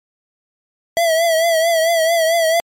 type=tone with vibrato; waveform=square; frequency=659.3 Hz; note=E5; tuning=in tune; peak=-13 dBFS; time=0.97-2.6 s; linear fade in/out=0 ms; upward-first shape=triangle; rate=4.5 Hz; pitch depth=71 cents each way; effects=MP3 64 kbps